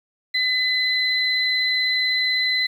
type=tone pair together; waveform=sine; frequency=2014 / 4042 Hz; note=B6 / B7; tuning=+33 / +39 cents; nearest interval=octave; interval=1206 cents; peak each=-21 dBFS; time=0.34-2.67 s; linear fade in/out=10 ms; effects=8-bit